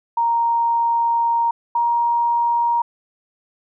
sine tone pair in turn, 932.3 / 942 Hz, A#5 / A#5, 0 / +18 cents, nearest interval unison, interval 18 cents, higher second, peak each -15 dBFS, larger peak neither, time 0.17-1.51 / 1.75-2.82 s, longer first, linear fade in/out 5 ms, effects none

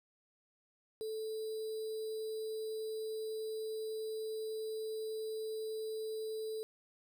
sine tone with sample-and-hold, 438.3 Hz, A4, 7 cents flat, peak -37 dBFS, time 1.01-6.63 s, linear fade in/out 0 ms, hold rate 4410 Hz, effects none

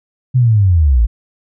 sine linear sweep, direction down, 130.81 to 50.9 Hz, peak -7 dBFS, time 0.34-1.07 s, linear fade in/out 20 ms, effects none

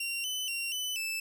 sawtooth tone with pitch steps, 2757 / 3018 / 2753 / 3004 / 2636 Hz, F7 / F#7 / F7 / F#7 / E7, -23 / +34 / -25 / +26 / -1 cents, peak -29 dBFS, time 0-1.2 s, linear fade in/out 5 ms, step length 240 ms, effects none

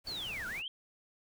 pink noise, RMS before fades -48 dBFS, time 0.04-0.63 s, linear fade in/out 50 ms
sine linear two-way sweep, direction down then up, 4544 to 1364 to 3253 Hz, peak -37 dBFS, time 0.07-0.68 s, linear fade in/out 2 ms, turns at 0.47 s
effects none

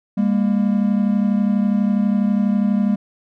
triangle tone pair together, 201.7 / 233.9 Hz, G3 / A#3, +50 / +6 cents, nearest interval minor third, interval 256 cents, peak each -14 / -18 dBFS, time 0.17-2.96 s, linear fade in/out 10 ms, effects none

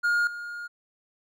triangle tone with level steps, 1422 Hz, F6, 31 cents sharp, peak -19 / -32 dBFS, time 0.03-0.68 s, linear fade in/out 20 ms, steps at 0.27 s, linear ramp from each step 2 ms, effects none

